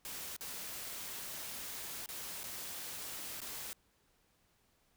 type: noise with dropouts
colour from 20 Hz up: white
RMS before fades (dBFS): -44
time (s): 0.05-3.73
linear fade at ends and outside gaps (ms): 0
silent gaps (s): 0.364-0.409 / 2.06-2.089 / 2.433-2.44 / 3.404-3.417
effects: pink hiss -73 dBFS RMS until 4.96 s